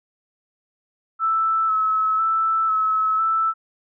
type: tone with vibrato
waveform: sine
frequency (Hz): 1307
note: E6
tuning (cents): -15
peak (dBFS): -17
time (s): 1.19-3.54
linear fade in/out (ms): 50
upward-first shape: square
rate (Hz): 1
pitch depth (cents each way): 18
effects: none